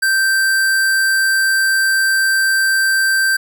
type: tone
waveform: square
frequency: 1564 Hz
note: G6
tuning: 4 cents flat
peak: -13 dBFS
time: 0.02-3.37 s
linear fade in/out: 10 ms
effects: none